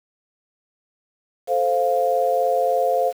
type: chord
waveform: sine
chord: F major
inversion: first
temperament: equal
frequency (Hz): 440 / 523.3 / 698.5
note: A4 / C5 / F5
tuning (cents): 0 / 0 / 0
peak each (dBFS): -25 / -20 / -20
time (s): 1.47-3.13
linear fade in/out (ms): 50
effects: 7-bit